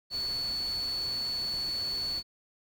sine tone in noise, 4435 Hz, C#8, in tune, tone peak -30 dBFS, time 0.1-2.23 s, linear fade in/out 50 ms, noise pink, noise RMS -45 dBFS, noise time 0.1-2.23 s, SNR +12 dB, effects none

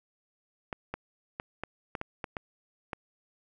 clicks, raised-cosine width 0.5 ms, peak -19 dBFS, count 9, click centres 0.728 / 0.94 / 1.399 / 1.636 / 1.952 / 2.014 / 2.242 / 2.368 / 2.932 s, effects none

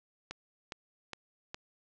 click train, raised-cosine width 0.2 ms, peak -22 dBFS, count 4, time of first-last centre 0.31-1.545 s, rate 2.43 Hz, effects low-pass 7000 Hz 12 dB/octave

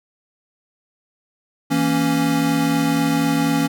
square chord, A# diminished, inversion second, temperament equal, 164.81 / 233.1 / 277.2 Hz, E3 / A#3 / C#4, 0 / 0 / 0 cents, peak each -23 / -24 / -19 dBFS, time 1.7-3.68 s, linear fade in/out 20 ms, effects none

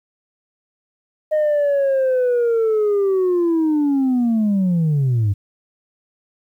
sine linear sweep, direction down, 620 to 95.6 Hz, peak -12 dBFS, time 1.31-5.34 s, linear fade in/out 20 ms, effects tanh soft clip ceiling -13 dBFS + 9-bit

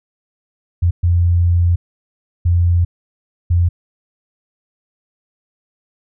sine tone bursts at uneven times, 86.8 Hz, F2, 10 cents flat, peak -10 dBFS, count 4, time 0.82-0.91 / 1.03-1.76 / 2.45-2.85 / 3.5-3.69 s, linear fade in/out 10 ms, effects none

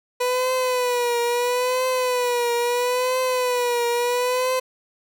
30% pulse tone with vibrato, 493.9 Hz, B4, in tune, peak -17 dBFS, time 0.2-4.6 s, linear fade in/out 10 ms, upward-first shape triangle, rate 0.75 Hz, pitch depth 75 cents each way, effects none

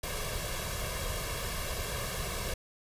pink noise with comb filter, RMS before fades -35 dBFS, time 0.03-2.54 s, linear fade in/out 5 ms, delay 1.8 ms, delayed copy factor +0.75, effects resampled to 32000 Hz

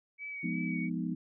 sine tone with vibrato, 2266 Hz, C#7, 37 cents sharp, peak -38 dBFS, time 0.18-0.9 s, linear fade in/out 50 ms, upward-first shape sine, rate 2.8 Hz, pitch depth 25 cents each way
sine chord, F half-diminished seventh, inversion none, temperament equal, 174.61 / 207.7 / 246.9 / 311.1 Hz, F3 / Ab3 / Cb4 / Eb4, 0 / 0 / 0 / 0 cents, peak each -35 / -39 / -36 / -39 dBFS, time 0.43-1.15 s, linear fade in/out 10 ms
effects none

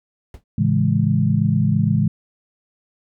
brown noise with exponential decay, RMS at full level -32 dBFS, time 0.34-0.44 s, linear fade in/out 2 ms, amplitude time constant 20 ms
sine chord, A major seventh, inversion none, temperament equal, 110 / 138.59 / 164.81 / 207.7 Hz, A2 / C#3 / E3 / G#3, 0 / 0 / 0 / 0 cents, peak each -20 dBFS, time 0.58-2.08 s, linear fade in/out 5 ms
effects none

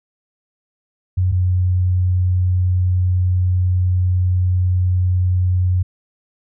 sine tone pair in turn, 91.7 / 91.01 Hz, F#2 / F#2, -15 / -28 cents, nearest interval unison, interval 13 cents, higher first, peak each -13 dBFS, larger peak neither, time 1.17-1.32 / 1.32-5.83 s, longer second, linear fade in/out 10 ms, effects none

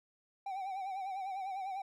triangle tone with vibrato, 769 Hz, G5, 33 cents flat, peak -35 dBFS, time 0.46-1.82 s, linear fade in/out 5 ms, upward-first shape sine, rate 10 Hz, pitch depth 68 cents each way, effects none

